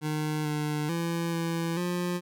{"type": "tone with pitch steps", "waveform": "25% pulse", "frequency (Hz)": [153, 150.4, 168.3, 166.8, 177], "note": ["D#3", "D3", "E3", "E3", "F3"], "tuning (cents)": [-29, 42, 36, 21, 23], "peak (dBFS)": -24, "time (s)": [0.01, 2.21], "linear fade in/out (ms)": 50, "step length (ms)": 440, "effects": []}